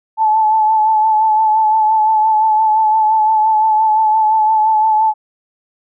sine tone with vibrato, 869 Hz, A5, 22 cents flat, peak -9 dBFS, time 0.17-5.14 s, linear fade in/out 50 ms, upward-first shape sine, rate 5.8 Hz, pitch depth 30 cents each way, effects none

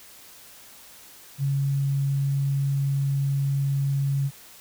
sine tone, 138.59 Hz, C#3, in tune, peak -21 dBFS, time 1.38-4.31 s, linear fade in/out 50 ms, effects white hiss -48 dBFS RMS until 4.6 s

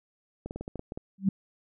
clicks, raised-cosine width 2 ms, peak -23 dBFS, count 9, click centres 0.46 / 0.509 / 0.56 / 0.61 / 0.679 / 0.757 / 0.794 / 0.921 / 0.975 s
sine tone with exponential growth, 193.8 Hz, G3, 20 cents flat, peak -16 dBFS, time 1.18-1.29 s, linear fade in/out 5 ms, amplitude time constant 22 ms
effects none

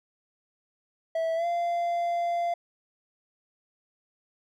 triangle tone with pitch glide, 654 to 690.1 Hz, E5 to F5, -14 to -21 cents, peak -23 dBFS, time 1.15-2.54 s, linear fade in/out 5 ms, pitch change +93 cents, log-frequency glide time 1.35-1.46 s, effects none

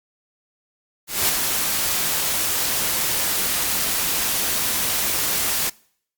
white noise with ADSR envelope, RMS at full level -17 dBFS, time 1.07-5.7 s, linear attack 220 ms, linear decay 5 ms, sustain -5 dB, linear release 12 ms, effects noise-tail reverb RT60 0.6 s tail -24 dB re dry + Opus 48 kbps

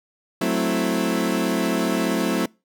30% pulse chord, F# half-diminished seventh, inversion none, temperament equal, 185 / 220 / 261.6 / 329.6 Hz, F#3 / A3 / C4 / E4, 0 / 0 / 0 / 0 cents, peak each -23 dBFS, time 0.41-2.46 s, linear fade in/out 5 ms, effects noise-tail reverb RT60 0.3 s tail -26 dB re dry

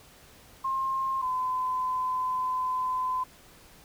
sine tone pair in turn, 1064 / 1018.6 Hz, C6 / C6, +29 / -47 cents, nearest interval minor second, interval 76 cents, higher first, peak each -26 dBFS, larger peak neither, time 0.64-1.22 / 1.22-3.24 s, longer second, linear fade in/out 10 ms, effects pink hiss -54 dBFS RMS until 3.84 s

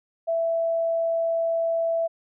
sine tone, 663 Hz, E5, 10 cents sharp, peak -21 dBFS, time 0.27-2.08 s, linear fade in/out 20 ms, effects none

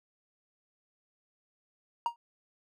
triangle tone with exponential decay, 940 Hz, A#5, 14 cents sharp, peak -21 dBFS, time 2.06-2.16 s, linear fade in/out 1 ms, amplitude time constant 20 ms, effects none

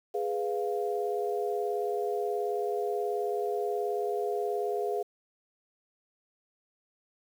sine chord, F diminished, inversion first, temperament equal, 415.3 / 493.9 / 698.5 Hz, Ab4 / Cb5 / F5, 0 / 0 / 0 cents, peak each -30 / -35 / -34 dBFS, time 0.14-5.03 s, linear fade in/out 10 ms, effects 9-bit

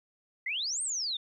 sine exponential two-way sweep, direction up then down, 1959 to 8870 to 3507 Hz, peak -30 dBFS, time 0.46-1.17 s, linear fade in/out 5 ms, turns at 0.82 s, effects 12-bit

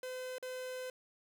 45% pulse tone with dropouts, 510 Hz, C5, 44 cents flat, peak -40 dBFS, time 0.03-0.9 s, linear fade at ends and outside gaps 2 ms, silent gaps 0.383-0.426 s, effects none

